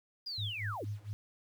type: linear sweep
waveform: sine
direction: down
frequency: 4978 to 205.7 Hz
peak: -37 dBFS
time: 0.26-0.85 s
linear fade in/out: 10 ms
type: tone with tremolo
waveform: sine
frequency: 103.83 Hz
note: G#2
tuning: in tune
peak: -34 dBFS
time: 0.38-1.13 s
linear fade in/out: 0 ms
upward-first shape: sine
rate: 4.3 Hz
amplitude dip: 95%
effects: 10-bit